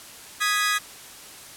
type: chord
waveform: sawtooth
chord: G# minor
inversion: second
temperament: equal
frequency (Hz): 1244.5 / 1661.2 / 1975.5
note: D#6 / G#6 / B6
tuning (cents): 0 / 0 / 0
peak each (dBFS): -21 / -21 / -24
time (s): 0.4-0.79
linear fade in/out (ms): 20
effects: white hiss -43 dBFS RMS until 1.56 s + low-pass 12000 Hz 12 dB/octave